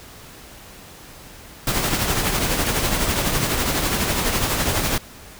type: noise with tremolo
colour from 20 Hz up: pink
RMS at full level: -19 dBFS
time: 1.67-4.98 s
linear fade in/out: 2 ms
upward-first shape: triangle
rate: 12 Hz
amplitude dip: 50%
effects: pink hiss -42 dBFS RMS until 5.39 s